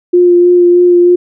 sine tone with vibrato, 352.9 Hz, F4, 18 cents sharp, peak -3 dBFS, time 0.13-1.16 s, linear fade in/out 10 ms, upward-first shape sine, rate 3.2 Hz, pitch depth 14 cents each way, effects none

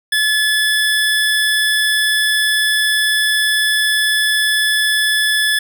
25% pulse tone, 1722 Hz, A6, 38 cents flat, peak -9 dBFS, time 0.12-5.59 s, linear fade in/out 5 ms, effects none

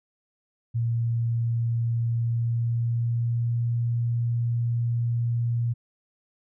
sine tone with pitch glide, 116.54 to 118.1 Hz, A#2 to A#2, 0 to +23 cents, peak -22 dBFS, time 0.74-5.74 s, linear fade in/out 20 ms, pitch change +23 cents, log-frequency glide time 2.1-3.65 s, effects none

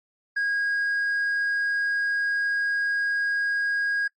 triangle tone with hard clipping, 1638 Hz, G#6, 24 cents flat, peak -21 dBFS, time 0.36-4.08 s, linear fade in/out 10 ms, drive 1 dB, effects noise-tail reverb RT60 0.1 s tail -23 dB re dry + MP3 32 kbps

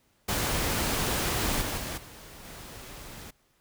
pink noise with level steps, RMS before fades -28 / -32 / -35 / -47 / -44 dBFS, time 0.28-3.31 s, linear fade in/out 10 ms, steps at 1.61 / 1.77 / 1.97 / 2.44 s, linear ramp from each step 10 ms, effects pink hiss -68 dBFS RMS until 3.6 s

